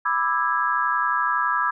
sine chord, E dominant seventh, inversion second, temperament just, 988.9 / 1186.7 / 1318.5 / 1648.1 Hz, B5 / D6 / E6 / G#6, +2 / +18 / 0 / -14 cents, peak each -25 dBFS, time 0.05-1.71 s, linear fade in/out 10 ms, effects none

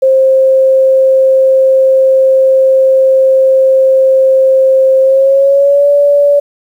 sine tone with pitch glide, 529 to 573.6 Hz, C5 to D5, +19 to -41 cents, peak -4 dBFS, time 0.02-6.4 s, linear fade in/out 10 ms, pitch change +140 cents, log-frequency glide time 5.01-5.89 s, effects 7-bit

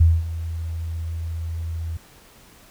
sine tone with ADSR envelope, 82.41 Hz, E2, in tune, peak -9 dBFS, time 0-1.97 s, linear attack 9 ms, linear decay 220 ms, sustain -16 dB, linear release 4 ms, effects pink hiss -50 dBFS RMS until 2.7 s

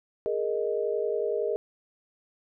sine chord, Ab suspended second, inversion none, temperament equal, 415.3 / 466.2 / 622.3 Hz, Ab4 / Bb4 / Eb5, 0 / 0 / 0 cents, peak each -29 / -29 / -32 dBFS, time 0.26-1.56 s, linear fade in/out 0 ms, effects none

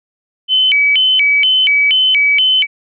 sine tone with vibrato, 2637 Hz, E7, in tune, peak -8 dBFS, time 0.48-2.67 s, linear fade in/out 50 ms, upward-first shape square, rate 2.1 Hz, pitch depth 250 cents each way, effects none

